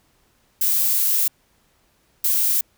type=noise bursts at uneven times; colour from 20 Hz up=violet; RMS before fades=-19 dBFS; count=2; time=0.61-1.28 / 2.24-2.61 s; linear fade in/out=5 ms; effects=pink hiss -62 dBFS RMS until 2.77 s